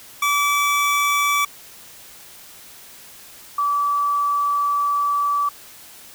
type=tone pair in turn; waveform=25% pulse / sine; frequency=1153 / 1153 Hz; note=D6 / D6; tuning=-32 / -32 cents; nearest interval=unison; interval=0 cents; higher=neither; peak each=-13 / -17 dBFS; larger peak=first; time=0.22-1.45 / 3.58-5.49 s; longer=second; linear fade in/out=5 ms; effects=white hiss -43 dBFS RMS until 6.14 s